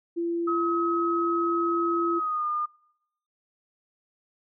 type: tone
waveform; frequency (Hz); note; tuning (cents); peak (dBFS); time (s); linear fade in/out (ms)
sine; 340; F4; -46; -25; 0.16-2.2; 20
type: tone with pitch glide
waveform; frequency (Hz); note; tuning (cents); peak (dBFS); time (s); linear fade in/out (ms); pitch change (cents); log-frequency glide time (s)
sine; 1276 to 1213.5; D#6 to D#6; +43 to -44; -25; 0.47-2.66; 10; -87; 2.15-2.46
effects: noise-tail reverb RT60 0.8 s tail -26 dB re dry